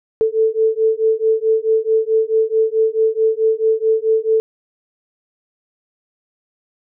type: beating tone pair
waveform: sine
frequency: 440 / 444.6 Hz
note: A4 / A4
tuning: 0 / +18 cents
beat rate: 4.6 Hz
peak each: -16 dBFS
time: 0.21-4.4 s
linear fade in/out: 0 ms
effects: none